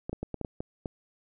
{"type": "clicks", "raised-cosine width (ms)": 2, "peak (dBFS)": -20, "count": 8, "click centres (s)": [0.095, 0.13, 0.23, 0.343, 0.413, 0.448, 0.605, 0.858], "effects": []}